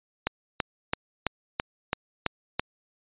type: click train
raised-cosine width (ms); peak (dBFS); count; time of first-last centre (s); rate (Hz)
0.3; -8; 8; 0.27-2.596; 3.01
effects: resampled to 8000 Hz